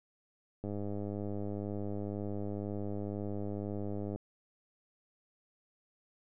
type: click train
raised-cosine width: 2 ms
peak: -26 dBFS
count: 360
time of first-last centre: 0.64-4.16 s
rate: 102 Hz
effects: none